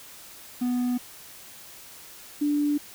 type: tone pair in turn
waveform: triangle / sine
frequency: 246.9 / 292.8 Hz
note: B3 / D4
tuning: 0 / -5 cents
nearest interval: minor third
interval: 295 cents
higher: second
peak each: -21 dBFS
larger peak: neither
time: 0.61-0.98 / 2.41-2.78 s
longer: neither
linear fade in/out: 10 ms
effects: white hiss -46 dBFS RMS until 2.94 s